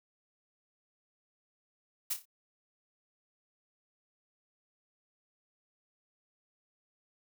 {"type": "noise with echo", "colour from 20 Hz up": "blue", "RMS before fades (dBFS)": -32, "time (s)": [2.1, 2.14], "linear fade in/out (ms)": 10, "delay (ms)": 29, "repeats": 4, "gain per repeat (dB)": -8, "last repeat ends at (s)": 2.256, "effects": []}